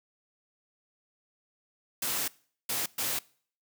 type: noise bursts at uneven times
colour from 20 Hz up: white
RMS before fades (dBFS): -31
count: 3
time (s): 2.02-2.28 / 2.69-2.86 / 2.98-3.19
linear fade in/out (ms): 5
effects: noise-tail reverb RT60 0.5 s tail -23 dB re dry + high-pass 100 Hz 12 dB/octave